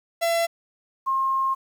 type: tone pair in turn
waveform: 45% pulse / sine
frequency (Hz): 674 / 1068.4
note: E5 / C6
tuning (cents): +38 / +36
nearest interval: minor sixth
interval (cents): 798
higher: second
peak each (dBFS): -20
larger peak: neither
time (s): 0.21-0.47 / 1.06-1.55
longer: second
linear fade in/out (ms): 20
effects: 9-bit

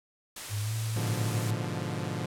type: noise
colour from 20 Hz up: white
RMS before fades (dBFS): -39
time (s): 0.36-1.51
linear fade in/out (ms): 5
type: tone with pitch glide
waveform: sine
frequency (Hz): 103.83 to 111.28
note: G#2 to A2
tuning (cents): 0 to +20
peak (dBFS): -29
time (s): 0.49-1.63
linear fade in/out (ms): 50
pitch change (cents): +120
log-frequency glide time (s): 0.61-0.73
type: chord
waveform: sawtooth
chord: G# diminished seventh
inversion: none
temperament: equal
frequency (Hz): 103.83 / 123.47 / 146.83 / 174.61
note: G#2 / B2 / D3 / F3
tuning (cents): 0 / 0 / 0 / 0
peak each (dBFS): -33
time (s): 0.96-2.26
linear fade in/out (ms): 5
effects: low-pass 11000 Hz 12 dB/octave

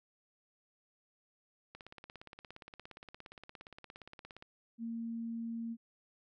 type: click train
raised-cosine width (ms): 0.3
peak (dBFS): -33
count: 47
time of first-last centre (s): 1.75-4.424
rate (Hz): 17.2
type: tone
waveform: sine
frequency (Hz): 230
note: A#3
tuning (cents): -23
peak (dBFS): -37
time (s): 4.78-5.77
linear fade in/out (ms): 50
effects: none

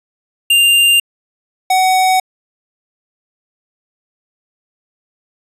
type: tone pair in turn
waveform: square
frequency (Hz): 2794 / 749.3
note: F7 / F#5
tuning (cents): 0 / +22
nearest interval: octave + major seventh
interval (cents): 2278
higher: first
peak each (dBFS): -8 / -10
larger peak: first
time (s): 0.5-1 / 1.7-2.2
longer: neither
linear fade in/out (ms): 5
effects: resampled to 32000 Hz

